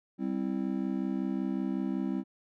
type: chord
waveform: triangle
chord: C major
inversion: second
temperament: just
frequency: 196.22 / 261.6 / 327 Hz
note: G3 / C4 / E4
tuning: +2 / 0 / -14 cents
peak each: -31 / -31 / -34 dBFS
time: 0.18-2.24 s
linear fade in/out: 50 ms
effects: none